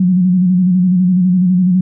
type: tone with vibrato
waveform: sine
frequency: 182.1 Hz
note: F#3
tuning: 27 cents flat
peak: -8 dBFS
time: 0-1.81 s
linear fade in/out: 5 ms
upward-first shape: square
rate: 12 Hz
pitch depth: 46 cents each way
effects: none